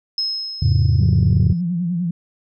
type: tone with exponential decay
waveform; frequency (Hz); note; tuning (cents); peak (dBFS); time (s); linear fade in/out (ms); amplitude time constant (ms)
sine; 5160; E8; -38; -17; 0.18-1.61; 2; 310
type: chord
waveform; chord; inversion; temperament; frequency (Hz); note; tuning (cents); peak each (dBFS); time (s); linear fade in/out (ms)
sine; E augmented; none; equal with one note detuned; 82.41 / 103.83 / 133.33; E2 / G#2 / B#2; 0 / 0 / +33; -16 / -15 / -16; 0.62-1.53; 5
type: tone with vibrato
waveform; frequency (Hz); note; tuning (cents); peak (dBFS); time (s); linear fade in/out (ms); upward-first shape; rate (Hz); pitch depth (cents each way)
sine; 174.61; F3; 0; -18; 1-2.11; 5; sine; 10; 81
effects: tanh soft clip ceiling -6 dBFS